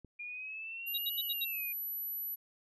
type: click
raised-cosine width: 3 ms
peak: -38 dBFS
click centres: 0.047 s
type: exponential two-way sweep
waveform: sine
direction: up then down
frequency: 2410 to 2973 to 2410 Hz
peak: -40 dBFS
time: 0.19-1.73 s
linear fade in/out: 10 ms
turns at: 1.23 s
type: tone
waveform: sine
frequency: 11840 Hz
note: F#9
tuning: in tune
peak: -36 dBFS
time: 0.86-2.36 s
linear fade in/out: 20 ms
type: tone bursts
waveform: triangle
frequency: 3813 Hz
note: A#7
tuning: 38 cents sharp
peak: -31 dBFS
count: 5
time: 0.94-1.449 s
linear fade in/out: 10 ms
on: 41 ms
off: 76 ms
effects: none